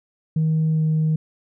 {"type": "tone with pitch glide", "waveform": "sine", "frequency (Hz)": [158.1, 156.74], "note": ["D#3", "D#3"], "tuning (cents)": [28, 13], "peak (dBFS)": -15, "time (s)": [0.36, 1.16], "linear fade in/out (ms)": 5, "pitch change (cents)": -15, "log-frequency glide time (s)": [0.72, 0.82], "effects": ["tanh soft clip ceiling -14 dBFS"]}